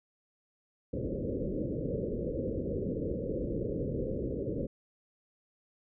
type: low-pass noise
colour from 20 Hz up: white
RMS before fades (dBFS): -34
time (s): 0.93-4.67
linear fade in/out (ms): 10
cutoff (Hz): 550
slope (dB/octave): 96
effects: none